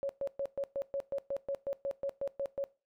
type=tone bursts; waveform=sine; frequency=554.4 Hz; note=C#5; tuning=in tune; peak=-31 dBFS; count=15; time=0.03-2.64 s; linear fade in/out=0 ms; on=62 ms; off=120 ms; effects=noise-tail reverb RT60 0.3 s tail -19 dB re dry